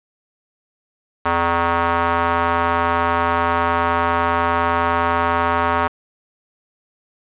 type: tone with band-pass filter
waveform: square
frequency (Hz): 84.9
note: F2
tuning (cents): -48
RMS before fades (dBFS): -18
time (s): 1.25-5.88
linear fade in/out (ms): 10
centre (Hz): 1100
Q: 2.1
effects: resampled to 8000 Hz + 7-bit